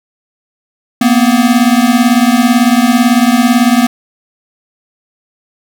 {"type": "beating tone pair", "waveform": "square", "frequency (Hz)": [233.1, 251.1], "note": ["A#3", "B3"], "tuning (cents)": [0, 29], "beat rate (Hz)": 18, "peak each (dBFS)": -10, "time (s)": [1.01, 3.87], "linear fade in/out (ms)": 5, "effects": []}